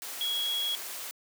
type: tone in noise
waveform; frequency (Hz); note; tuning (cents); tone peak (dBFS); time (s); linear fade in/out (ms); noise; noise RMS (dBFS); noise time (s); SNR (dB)
sine; 3322; G#7; 0; -28; 0.21-0.75; 0; white; -39; 0.02-1.11; +8
effects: high-pass 400 Hz 12 dB/octave